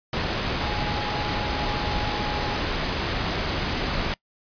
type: tone in noise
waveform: sine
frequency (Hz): 835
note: G#5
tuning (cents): +9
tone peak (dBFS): -32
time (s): 0.61-2.56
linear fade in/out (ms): 2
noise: pink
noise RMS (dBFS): -26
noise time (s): 0.13-4.14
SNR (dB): -9
effects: noise-tail reverb RT60 0.1 s tail -24 dB re dry + resampled to 11025 Hz